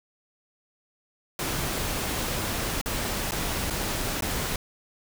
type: noise with dropouts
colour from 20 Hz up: pink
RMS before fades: -29 dBFS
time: 1.39-4.56 s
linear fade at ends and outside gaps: 2 ms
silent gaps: 2.814-2.859 / 3.31-3.319 / 3.701-3.705 / 4.208-4.222 s
effects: none